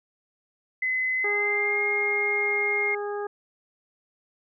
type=tone with pitch glide; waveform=sine; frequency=2033 to 2130 Hz; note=B6 to C7; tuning=+50 to +30 cents; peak=-23 dBFS; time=0.82-2.95 s; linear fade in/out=5 ms; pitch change=+80 cents; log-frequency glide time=1.15-1.8 s
type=harmonic tone; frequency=410.8 Hz; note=G#4; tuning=19 cents flat; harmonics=1 / 2 / 3 / 4; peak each=-29 / -35 / -39 / -41 dBFS; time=1.24-3.27 s; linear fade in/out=5 ms
effects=none